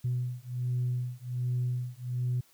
sine beating tone pair, 123.47 / 124.77 Hz, B2 / B2, 0 / +18 cents, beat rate 1.3 Hz, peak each -31 dBFS, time 0.04-2.41 s, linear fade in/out 10 ms, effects tanh soft clip ceiling -23 dBFS + white hiss -63 dBFS RMS until 2.53 s

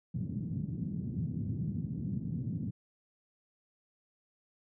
pink band-pass noise, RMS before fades -36 dBFS, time 0.14-2.71 s, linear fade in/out 10 ms, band 110 to 210 Hz, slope 24 dB/octave, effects none

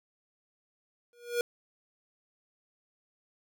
square tone with exponential growth, 479 Hz, A#4, 47 cents sharp, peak -24 dBFS, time 1.13-1.41 s, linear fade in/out 1 ms, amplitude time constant 60 ms, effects none

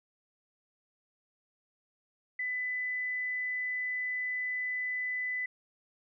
sine tone, 2000 Hz, B6, 21 cents sharp, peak -31 dBFS, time 2.39-5.46 s, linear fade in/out 5 ms, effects none

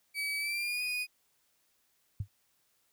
35% pulse tone with pitch glide, 2284 to 2476 Hz, D7 to D#7, -49 to -9 cents, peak -30 dBFS, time 0.14-1.07 s, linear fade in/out 50 ms, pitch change +140 cents, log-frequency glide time 0.38-0.82 s
sine tone with exponential decay, 100 Hz, G2, 35 cents sharp, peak -28 dBFS, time 2.2-2.28 s, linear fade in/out 5 ms, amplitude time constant 16 ms
effects white hiss -73 dBFS RMS until 2.92 s

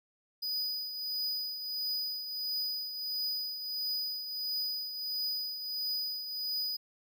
square tone with tremolo, 4962 Hz, D#8, 6 cents flat, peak -31 dBFS, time 0.42-6.77 s, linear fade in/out 10 ms, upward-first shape triangle, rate 1.5 Hz, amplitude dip 60%, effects none

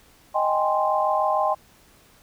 sine chord, Ab major seventh, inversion second, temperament equal, 622.3 / 784 / 830.6 / 1046.5 Hz, Eb5 / G5 / Ab5 / C6, 0 / 0 / 0 / 0 cents, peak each -24 / -24 / -27 / -24 dBFS, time 0.34-1.55 s, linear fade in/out 20 ms, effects pink hiss -55 dBFS RMS until 2.22 s

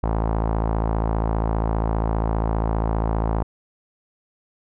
sawtooth tone with low-pass filter, 55 Hz, A1, in tune, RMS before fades -22 dBFS, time 0.03-3.43 s, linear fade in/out 5 ms, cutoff 920 Hz, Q 2.3, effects none

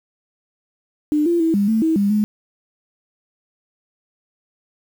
sine tone with pitch steps, 299.9 / 342.8 / 325.9 / 201.8 / 222 / 321.4 / 201.3 / 210.8 Hz, D4 / F4 / E4 / G#3 / A3 / E4 / G3 / G#3, +36 / -32 / -20 / -49 / +16 / -44 / +46 / +26 cents, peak -14 dBFS, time 1.12-2.24 s, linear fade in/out 0 ms, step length 140 ms, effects 7-bit

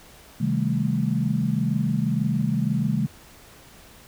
sine chord, A half-diminished seventh, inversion first, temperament just, 132 / 158.4 / 198 / 220 Hz, C3 / Eb3 / G3 / A3, +16 / +31 / +18 / 0 cents, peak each -26 dBFS, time 0.4-3.07 s, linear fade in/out 10 ms, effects pink hiss -49 dBFS RMS until 4.07 s

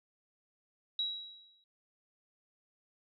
sine tone with exponential decay, 3871 Hz, B7, 35 cents flat, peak -29 dBFS, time 0.99-1.64 s, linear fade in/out 2 ms, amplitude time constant 140 ms, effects none

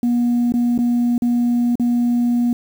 sine tone with dropouts, 240.3 Hz, B3, 47 cents flat, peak -12 dBFS, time 0.03-2.53 s, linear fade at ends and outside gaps 2 ms, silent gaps 0.522-0.539 / 0.778-0.788 / 1.18-1.221 / 1.755-1.797 s, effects tanh soft clip ceiling -12 dBFS + 7-bit

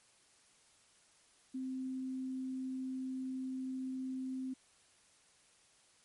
sine tone, 260.3 Hz, C4, 9 cents flat, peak -37 dBFS, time 1.54-4.54 s, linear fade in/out 10 ms, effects white hiss -67 dBFS RMS until 6.04 s + MP3 48 kbps

